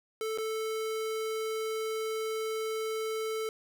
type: tone with dropouts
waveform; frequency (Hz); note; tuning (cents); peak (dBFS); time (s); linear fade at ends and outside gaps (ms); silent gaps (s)
square; 440; A4; 0; -32; 0.21-3.49; 1; 0.376-0.384
effects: none